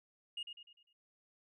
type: tone with echo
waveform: sine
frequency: 2857 Hz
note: F7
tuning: 39 cents sharp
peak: -37 dBFS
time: 0.37-0.43 s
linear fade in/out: 5 ms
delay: 100 ms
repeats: 5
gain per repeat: -7 dB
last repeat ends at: 0.93 s
effects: tanh soft clip ceiling -36 dBFS